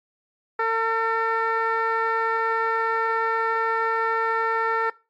15% pulse tone with low-pass filter, 451.7 Hz, A4, 45 cents sharp, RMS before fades -23 dBFS, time 0.59-4.9 s, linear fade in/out 5 ms, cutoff 1600 Hz, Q 1.7, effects noise-tail reverb RT60 0.3 s tail -21 dB re dry + AAC 48 kbps

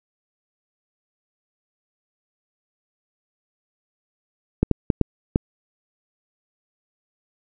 clicks, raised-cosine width 3 ms, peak -3 dBFS, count 5, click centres 4.63 / 4.713 / 4.902 / 5.013 / 5.359 s, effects none

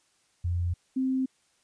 sine tone pair in turn, 87.3 / 261.6 Hz, F2 / C4, 0 / 0 cents, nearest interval octave + perfect fifth, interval 1900 cents, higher second, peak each -25 / -24 dBFS, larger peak second, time 0.44-0.74 / 0.96-1.26 s, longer neither, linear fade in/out 10 ms, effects white hiss -68 dBFS RMS until 1.63 s + resampled to 22050 Hz

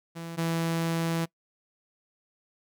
sawtooth tone pair in turn, 166.7 / 165.55 Hz, E3 / E3, +20 / +8 cents, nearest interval unison, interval 12 cents, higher first, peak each -32 / -22 dBFS, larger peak second, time 0.15-0.37 / 0.37-1.26 s, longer second, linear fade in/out 20 ms, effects noise-tail reverb RT60 0.1 s tail -23 dB re dry

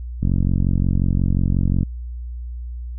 click train, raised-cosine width 5 ms, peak -7 dBFS, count 74, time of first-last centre 0.23-1.831 s, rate 45.6 Hz, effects added 60 Hz sine -27 dBFS peak until 2.98 s

